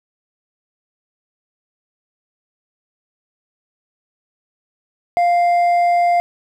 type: tone with hard clipping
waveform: sine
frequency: 698.5 Hz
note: F5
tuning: in tune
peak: -13 dBFS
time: 5.17-6.2 s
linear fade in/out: 0 ms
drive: 4 dB
effects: none